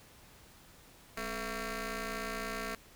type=ring-modulated tone; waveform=10% pulse; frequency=230.8 Hz; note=A#3; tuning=17 cents flat; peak=-25 dBFS; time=1.17-2.75 s; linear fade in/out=2 ms; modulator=893 Hz; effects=pink hiss -58 dBFS RMS until 2.95 s